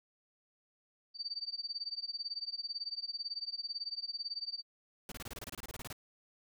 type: tone with tremolo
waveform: sine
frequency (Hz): 4616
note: D8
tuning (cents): -31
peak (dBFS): -34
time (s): 1.14-4.63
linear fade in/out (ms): 50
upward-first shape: sine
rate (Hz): 18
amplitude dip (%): 95
type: noise bursts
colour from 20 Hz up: pink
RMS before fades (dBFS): -44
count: 16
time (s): 5.09-5.928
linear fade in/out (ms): 2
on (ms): 28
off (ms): 26
effects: none